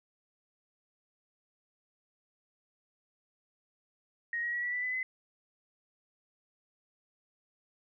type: tone with pitch steps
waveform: sine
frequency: 1875 / 1900.1 / 1925.5 / 1951.2 / 1977.3 / 2004 / 2031 Hz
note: A#6 / A#6 / B6 / B6 / B6 / B6 / B6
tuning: +10 / +33 / -44 / -21 / +2 / +25 / +48 cents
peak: -31 dBFS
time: 4.33-5.03 s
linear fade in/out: 2 ms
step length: 100 ms
effects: none